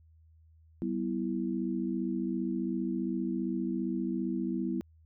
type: chord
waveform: sine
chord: E minor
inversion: first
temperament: equal with one note detuned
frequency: 191.85 / 246.9 / 329.6 Hz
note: G3 / B3 / E4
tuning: -37 / 0 / 0 cents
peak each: -34 / -34 / -34 dBFS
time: 0.82-4.81 s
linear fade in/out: 0 ms
effects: added 80 Hz sine -57 dBFS peak until 5.05 s